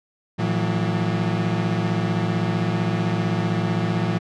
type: tone cluster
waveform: 35% pulse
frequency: 112.4 / 164.9 / 180.5 Hz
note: A2 / E3 / F#3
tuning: +37 / +1 / -43 cents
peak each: -23 dBFS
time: 0.38-4.19 s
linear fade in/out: 20 ms
effects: low-pass 4000 Hz 12 dB/octave